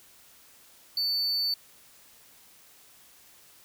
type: tone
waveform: triangle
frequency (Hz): 4500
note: C#8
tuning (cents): +25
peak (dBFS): -24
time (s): 0.97-1.54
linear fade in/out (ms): 2
effects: white hiss -56 dBFS RMS until 3.64 s